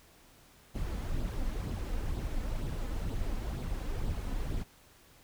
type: noise with flanger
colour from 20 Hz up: brown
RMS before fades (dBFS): -34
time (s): 0.74-4.64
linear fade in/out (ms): 20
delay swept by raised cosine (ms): 0.23 to 4.03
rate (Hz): 2.1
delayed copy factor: +0.5
effects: pink hiss -60 dBFS RMS until 5.23 s